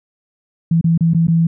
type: tone with dropouts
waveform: sine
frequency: 165.7 Hz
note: E3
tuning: 9 cents sharp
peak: -10 dBFS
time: 0.71-1.47 s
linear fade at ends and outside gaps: 5 ms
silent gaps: 0.812-0.842 / 0.977-1.007 / 1.136-1.146 / 1.271-1.282 s
effects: none